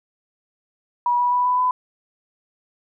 sine tone with pitch steps, 969 / 977.4 / 985.9 / 994.5 / 1003.2 Hz, B5 / B5 / B5 / B5 / B5, -33 / -18 / -3 / +12 / +27 cents, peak -16 dBFS, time 1.06-1.71 s, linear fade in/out 2 ms, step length 130 ms, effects none

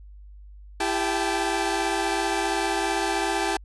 sawtooth tone cluster, 334.4 / 397.2 / 779 / 869 Hz, E4 / G4 / G5 / A5, +25 / +23 / -11 / -22 cents, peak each -25 dBFS, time 0.8-3.57 s, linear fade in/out 5 ms, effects added 50 Hz sine -42 dBFS peak until 3.64 s + resampled to 24000 Hz

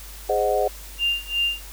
sine chord, Ab dominant seventh, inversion none, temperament equal, 415.3 / 523.3 / 622.3 / 740 Hz, Ab4 / C5 / Eb5 / Gb5, 0 / 0 / 0 / 0 cents, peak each -24 dBFS, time 0.29-0.68 s, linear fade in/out 5 ms
sine tone with tremolo, 2794 Hz, F7, in tune, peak -18 dBFS, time 0.98-1.63 s, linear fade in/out 50 ms, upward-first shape sine, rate 2.8 Hz, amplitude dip 95%
effects added 50 Hz sine -39 dBFS peak until 1.72 s + white hiss -42 dBFS RMS until 1.72 s

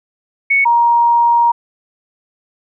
sine tone pair in turn, 2217 / 941.9 Hz, C#7 / A#5, 0 / +18 cents, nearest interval octave + minor third, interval 1482 cents, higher first, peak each -9 / -8 dBFS, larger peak second, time 0.5-0.65 / 0.65-1.52 s, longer second, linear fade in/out 10 ms, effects none

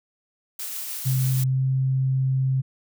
blue noise with tremolo, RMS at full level -31 dBFS, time 0.59-1.44 s, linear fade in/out 5 ms, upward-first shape triangle, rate 6.5 Hz, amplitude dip 25%
sine tone with pitch glide, 130.81 to 132.18 Hz, C3 to C3, 0 to +18 cents, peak -19 dBFS, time 1.05-2.62 s, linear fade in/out 20 ms, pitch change +18 cents, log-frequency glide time 1.44-1.64 s
effects none

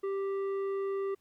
sine tone with tanh clipping, 392 Hz, G4, in tune, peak -32 dBFS, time 0.03-1.15 s, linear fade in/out 10 ms, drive 9 dB, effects pink hiss -73 dBFS RMS until 1.2 s

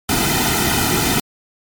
pink noise with comb filter, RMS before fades -17 dBFS, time 0.09-1.2 s, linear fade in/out 2 ms, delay 1.8 ms, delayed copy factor -0.85, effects MP3 96 kbps

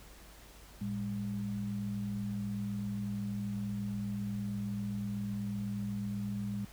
sine tone pair together, 112.9 / 201 Hz, A2 / G3, +45 / +44 cents, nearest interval minor seventh, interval 999 cents, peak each -39 / -35 dBFS, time 0.81-6.65 s, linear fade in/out 5 ms, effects added 50 Hz sine -54 dBFS peak until 6.72 s + pink hiss -56 dBFS RMS until 6.72 s

